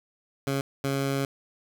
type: tone bursts at uneven times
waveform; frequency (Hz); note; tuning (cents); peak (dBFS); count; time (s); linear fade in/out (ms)
15% pulse; 137.6; C#3; -12; -19; 2; 0.47-0.61 / 0.84-1.25; 2
effects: none